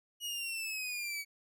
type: linear sweep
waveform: sawtooth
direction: down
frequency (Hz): 2909 to 2256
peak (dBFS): -33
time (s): 0.2-1.25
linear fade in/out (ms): 50
effects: none